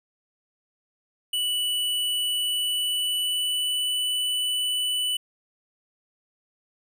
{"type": "tone with pitch glide", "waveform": "square", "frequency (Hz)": [2960, 2979], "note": ["F#7", "F#7"], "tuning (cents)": [0, 11], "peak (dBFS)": -24, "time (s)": [1.33, 5.17], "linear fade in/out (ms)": 5, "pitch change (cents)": 11, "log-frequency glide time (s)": [2.28, 4], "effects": []}